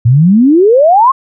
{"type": "exponential sweep", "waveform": "sine", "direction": "up", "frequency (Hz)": [111.3, 1108.7], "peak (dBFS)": -3, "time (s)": [0.05, 1.12], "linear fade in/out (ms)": 10, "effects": []}